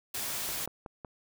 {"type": "noise", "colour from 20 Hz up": "white", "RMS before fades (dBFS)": -35, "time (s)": [0.14, 0.66], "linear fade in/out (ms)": 5}
{"type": "click train", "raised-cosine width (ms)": 1, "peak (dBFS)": -27, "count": 4, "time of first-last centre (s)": [0.49, 1.048], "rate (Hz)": 5.38}
{"effects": []}